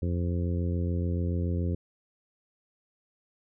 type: harmonic tone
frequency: 87 Hz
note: F2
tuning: 6 cents flat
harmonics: 1 / 2 / 3 / 4 / 5 / 6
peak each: -27 / -33 / -37 / -39 / -41 / -43 dBFS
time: 0.02-1.75 s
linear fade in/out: 5 ms
effects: none